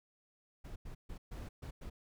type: noise bursts at uneven times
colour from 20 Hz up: brown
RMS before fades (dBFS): -45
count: 6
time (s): 0.64-0.76 / 0.85-0.95 / 1.09-1.18 / 1.31-1.49 / 1.62-1.71 / 1.81-1.9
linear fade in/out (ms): 10
effects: none